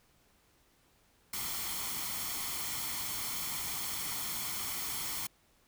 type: noise with comb filter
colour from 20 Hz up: white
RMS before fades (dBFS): -37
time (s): 1.33-5.27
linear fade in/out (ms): 5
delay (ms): 0.92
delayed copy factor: +0.55
effects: pink hiss -68 dBFS RMS until 5.67 s